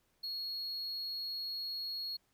triangle tone, 4317 Hz, C#8, 47 cents flat, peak -36 dBFS, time 0.23-2.17 s, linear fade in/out 10 ms, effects pink hiss -75 dBFS RMS until 2.33 s

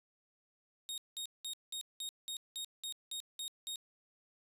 sawtooth tone bursts, 3729 Hz, A#7, in tune, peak -36 dBFS, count 11, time 0.89-3.758 s, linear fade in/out 0 ms, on 88 ms, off 190 ms, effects resampled to 32000 Hz

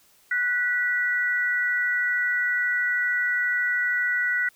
sine tone pair together, 1480 / 1953.7 Hz, F#6 / B6, 0 / -19 cents, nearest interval perfect fourth, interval 481 cents, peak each -24 / -24 dBFS, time 0.31-4.49 s, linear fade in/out 5 ms, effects white hiss -59 dBFS RMS until 4.55 s

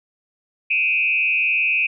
sine tone with frequency modulation, 2511 Hz, D#7, 15 cents sharp, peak -16 dBFS, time 0.7-1.87 s, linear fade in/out 10 ms, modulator 146 Hz, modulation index 0.97, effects none

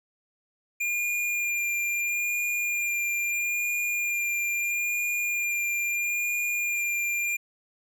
square tone with vibrato, 2406 Hz, D7, 41 cents sharp, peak -26 dBFS, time 0.8-7.37 s, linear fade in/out 10 ms, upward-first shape sine, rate 0.76 Hz, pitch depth 13 cents each way, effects none

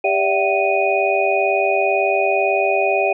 sine tone cluster, 395.4 / 582 / 662 / 760 / 2478 Hz, G4 / D5 / E5 / F#5 / D#7, +15 / -16 / +7 / +46 / -8 cents, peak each -21 dBFS, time 0.04-3.13 s, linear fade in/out 5 ms, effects none

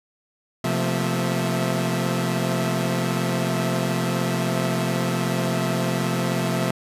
sawtooth tone cluster, 130.2 / 174.4 / 221.4 / 237.6 / 652 Hz, C3 / F3 / A3 / A#3 / E5, -8 / -2 / +11 / +33 / -19 cents, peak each -22 / -21 / -25 / -30 / -27 dBFS, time 0.64-6.71 s, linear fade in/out 5 ms, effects resampled to 32000 Hz

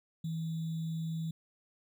sine tone with sample-and-hold, 162.2 Hz, E3, 28 cents flat, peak -33 dBFS, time 0.24-1.31 s, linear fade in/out 5 ms, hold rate 3675 Hz, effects none

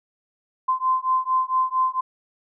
sine beating tone pair, 1033 / 1037.4 Hz, C6 / C6, -22 / -15 cents, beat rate 4.4 Hz, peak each -22 dBFS, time 0.68-2.01 s, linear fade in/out 10 ms, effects none

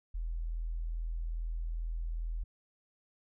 sine tone, 41.2 Hz, E1, in tune, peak -33 dBFS, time 0.14-2.44 s, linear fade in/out 10 ms, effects none

